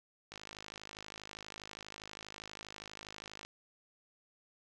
click train, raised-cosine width 0.2 ms, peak -28 dBFS, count 165, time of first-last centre 0.32-3.45 s, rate 52.4 Hz, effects none

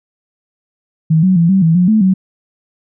sine tone with pitch steps, 159.4 / 186.8 / 168.1 / 192.3 / 163.2 / 179.3 / 217.4 / 188.4 Hz, D#3 / F#3 / E3 / G3 / E3 / F3 / A3 / F#3, +42 / +17 / +34 / -33 / -17 / +46 / -21 / +32 cents, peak -7 dBFS, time 1.1-2.14 s, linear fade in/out 10 ms, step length 130 ms, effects none

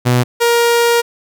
sawtooth tone pair in turn, 123.47 / 471 Hz, B2 / A#4, 0 / +18 cents, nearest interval octave + major seventh, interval 2318 cents, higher second, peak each -6 dBFS, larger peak neither, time 0.05-0.24 / 0.4-1.02 s, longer second, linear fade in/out 20 ms, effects none

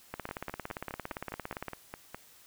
two click trains, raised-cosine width 0.5 ms, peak -24 / -21 dBFS, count 10 / 28, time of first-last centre 0.29-2.146 / 0.14-1.683 s, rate 4.85 / 17.5 Hz, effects white hiss -58 dBFS RMS until 2.46 s

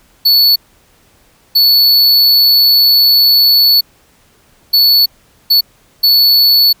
square tone bursts at uneven times, 4435 Hz, C#8, in tune, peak -6 dBFS, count 5, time 0.25-0.56 / 1.55-3.81 / 4.73-5.06 / 5.5-5.61 / 6.03-6.73 s, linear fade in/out 10 ms, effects pink hiss -50 dBFS RMS until 6.8 s

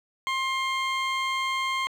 20% pulse tone, 1060 Hz, C6, 22 cents sharp, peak -20 dBFS, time 0.27-1.87 s, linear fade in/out 0 ms, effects low-pass 5000 Hz 12 dB/octave + 8-bit

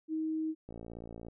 sine tone, 316 Hz, D#4, 27 cents sharp, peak -31 dBFS, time 0.08-0.55 s, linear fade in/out 50 ms
click train, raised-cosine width 2 ms, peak -32 dBFS, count 35, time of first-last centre 0.69-1.284 s, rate 57.2 Hz
effects none

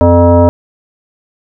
sine tone with frequency modulation, 258.1 Hz, C4, 23 cents flat, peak -3 dBFS, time 0.01-0.49 s, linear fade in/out 0 ms, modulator 347 Hz, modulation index 1.6, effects none

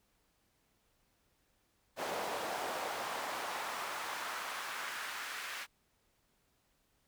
brown noise with high-pass filter sweep, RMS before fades -40 dBFS, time 1.96-5.67 s, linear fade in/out 50 ms, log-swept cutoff 580 to 1700 Hz, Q 1.4, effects pink hiss -75 dBFS RMS until 7.07 s

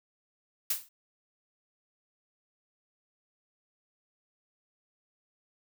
blue noise with exponential decay, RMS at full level -25 dBFS, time 0.7-0.89 s, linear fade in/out 5 ms, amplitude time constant 41 ms, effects none

